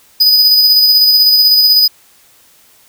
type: tone with tremolo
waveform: square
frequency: 4978 Hz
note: D#8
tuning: in tune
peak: -5 dBFS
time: 0.2-1.88 s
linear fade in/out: 10 ms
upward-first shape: square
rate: 16 Hz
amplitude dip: 25%
effects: white hiss -47 dBFS RMS until 2.88 s